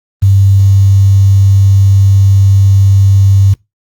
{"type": "tone with quantisation", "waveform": "sine", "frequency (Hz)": 98, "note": "G2", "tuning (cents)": 0, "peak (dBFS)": -3, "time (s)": [0.22, 3.54], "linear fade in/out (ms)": 10, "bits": 5, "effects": ["noise-tail reverb RT60 0.2 s tail -23 dB re dry", "Opus 24 kbps"]}